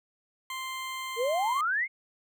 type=tone; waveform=20% pulse; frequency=1046.5 Hz; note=C6; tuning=in tune; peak=-29 dBFS; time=0.5-1.61 s; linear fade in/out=2 ms
type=exponential sweep; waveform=sine; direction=up; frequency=440 to 2217 Hz; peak=-25 dBFS; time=1.16-1.88 s; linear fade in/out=50 ms
effects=none